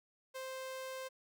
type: tone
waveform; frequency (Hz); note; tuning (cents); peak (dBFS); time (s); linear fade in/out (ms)
sawtooth; 523.3; C5; 0; -38; 0.34-1.09; 20
effects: none